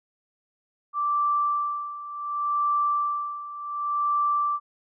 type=tone with tremolo; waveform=sine; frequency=1171 Hz; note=D6; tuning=5 cents flat; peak=-20 dBFS; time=0.93-4.6 s; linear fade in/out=50 ms; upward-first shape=sine; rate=0.68 Hz; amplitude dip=80%; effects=none